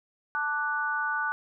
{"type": "chord", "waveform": "sine", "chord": "D major", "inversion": "second", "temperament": "equal", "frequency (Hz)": [880, 1174.7, 1480], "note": ["A5", "D6", "F#6"], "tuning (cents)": [0, 0, 0], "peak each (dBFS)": [-33, -33, -28], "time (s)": [0.35, 1.32], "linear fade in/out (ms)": 0, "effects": []}